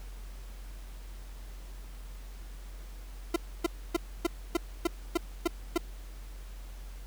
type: tone bursts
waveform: 40% pulse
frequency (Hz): 340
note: F4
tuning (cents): -46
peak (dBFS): -23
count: 9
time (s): 3.34-5.778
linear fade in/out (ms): 5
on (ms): 22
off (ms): 280
effects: added 45 Hz sine -41 dBFS peak until 7.06 s + pink hiss -55 dBFS RMS until 7.06 s